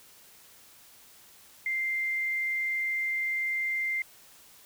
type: tone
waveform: sine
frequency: 2093 Hz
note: C7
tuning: in tune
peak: -27 dBFS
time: 1.66-4.02 s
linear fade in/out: 2 ms
effects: white hiss -55 dBFS RMS until 4.65 s